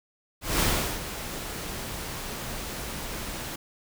pink noise with ADSR envelope, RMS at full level -23 dBFS, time 0.41-3.56 s, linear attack 190 ms, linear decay 390 ms, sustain -12 dB, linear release 8 ms, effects none

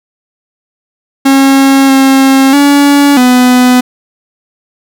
45% pulse tone with pitch steps, 271.6 / 268.5 / 284.7 / 250.1 Hz, C#4 / C4 / C#4 / B3, -35 / +45 / +46 / +22 cents, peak -3 dBFS, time 1.25-3.81 s, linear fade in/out 10 ms, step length 640 ms, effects none

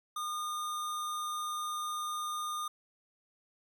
square tone, 1218 Hz, D#6, 37 cents flat, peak -35 dBFS, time 0.16-2.68 s, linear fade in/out 5 ms, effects none

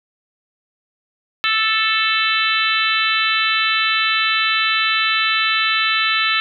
harmonic tone, 440 Hz, A4, in tune, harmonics 3 / 4 / 5 / 6 / 7 / 8 / 9, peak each -21 / -22 / -24 / -21 / -24 / -26 / -24 dBFS, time 1.44-6.4 s, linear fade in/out 0 ms, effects none

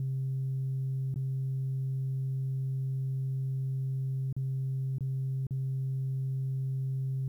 sine tone with dropouts, 133 Hz, C3, 29 cents sharp, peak -28 dBFS, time 0-7.28 s, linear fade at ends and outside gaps 2 ms, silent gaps 1.142-1.159 / 4.327-4.365 / 4.984-5.007 / 5.468-5.508 s, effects tanh soft clip ceiling -26 dBFS + 11-bit

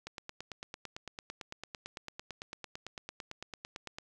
click train, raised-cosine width 0.2 ms, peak -24 dBFS, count 36, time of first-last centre 0.07-3.985 s, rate 8.94 Hz, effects none

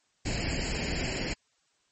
pink noise with comb filter, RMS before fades -31 dBFS, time 0.25-1.34 s, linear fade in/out 10 ms, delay 0.42 ms, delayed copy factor +0.7, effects white hiss -71 dBFS RMS until 1.91 s + MP3 32 kbps

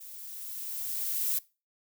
violet noise with level ramp, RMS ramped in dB -46 to -28 dBFS, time 0-1.39 s, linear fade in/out 10 ms, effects noise-tail reverb RT60 0.3 s tail -21 dB re dry

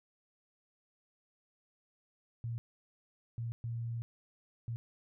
sine tone bursts at uneven times, 116.54 Hz, A#2, in tune, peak -35 dBFS, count 4, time 2.44-2.58 / 3.38-3.52 / 3.64-4.02 / 4.68-4.76 s, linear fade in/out 0 ms, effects none

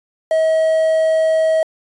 triangle tone with quantisation, 639 Hz, D#5, 46 cents sharp, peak -10 dBFS, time 0.31-1.63 s, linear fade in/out 2 ms, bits 6, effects resampled to 24000 Hz

